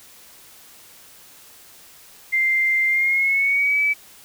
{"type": "tone with pitch glide", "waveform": "sine", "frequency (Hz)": [2093, 2296], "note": ["C7", "D7"], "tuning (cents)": [0, -40], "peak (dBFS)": -16, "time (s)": [2.32, 3.94], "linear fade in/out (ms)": 20, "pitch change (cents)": 160, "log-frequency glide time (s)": [2.87, 3.81], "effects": ["white hiss -47 dBFS RMS until 4.24 s"]}